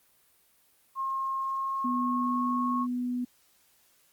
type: tone with pitch glide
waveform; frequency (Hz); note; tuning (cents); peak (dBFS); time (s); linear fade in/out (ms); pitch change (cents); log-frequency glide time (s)
sine; 1072 to 1094.5; C6 to C#6; +42 to -22; -28; 0.95-2.87; 50; +36; 1.39-2.47
type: tone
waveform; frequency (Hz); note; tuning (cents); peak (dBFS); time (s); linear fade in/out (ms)
sine; 246.9; B3; 0; -28; 1.84-3.25; 10
effects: white hiss -65 dBFS RMS until 4.12 s + Opus 32 kbps